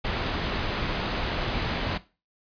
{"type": "low-pass noise", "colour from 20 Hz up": "pink", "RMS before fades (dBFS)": -29, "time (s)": [0.04, 1.98], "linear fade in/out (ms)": 10, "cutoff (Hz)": 4500, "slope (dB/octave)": 24, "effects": ["noise-tail reverb RT60 0.3 s tail -17 dB re dry", "resampled to 11025 Hz"]}